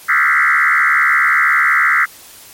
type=tone with frequency modulation; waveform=sine; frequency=1658 Hz; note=G#6; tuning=3 cents flat; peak=-9 dBFS; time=0.08-2.06 s; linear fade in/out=20 ms; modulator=72.8 Hz; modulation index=5.6; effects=white hiss -39 dBFS RMS until 2.53 s + MP3 64 kbps